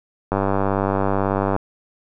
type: click train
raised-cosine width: 1 ms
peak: -6 dBFS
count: 123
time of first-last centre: 0.32-1.564 s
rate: 98.1 Hz
effects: none